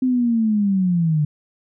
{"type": "linear sweep", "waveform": "sine", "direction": "down", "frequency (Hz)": [260, 146.5], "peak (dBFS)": -15, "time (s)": [0.02, 1.25], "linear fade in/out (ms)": 5, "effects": []}